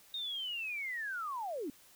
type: linear sweep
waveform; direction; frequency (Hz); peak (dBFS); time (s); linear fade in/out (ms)
sine; down; 3729 to 252.9; -36; 0.14-1.7; 2
effects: white hiss -61 dBFS RMS until 1.95 s